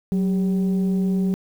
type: tone pair together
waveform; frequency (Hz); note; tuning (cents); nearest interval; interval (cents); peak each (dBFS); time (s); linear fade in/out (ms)
sine; 186.72 / 397.6; F#3 / G4; +16 / +25; octave + minor second; 1309; -17 / -28; 0.12-1.34; 0
effects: tanh soft clip ceiling -14 dBFS + 8-bit